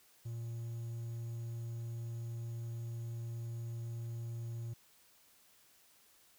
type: tone with quantisation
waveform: triangle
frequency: 116.3 Hz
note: A#2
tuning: 4 cents flat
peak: -37 dBFS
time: 0.25-4.74 s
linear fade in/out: 10 ms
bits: 11
effects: white hiss -66 dBFS RMS until 6.38 s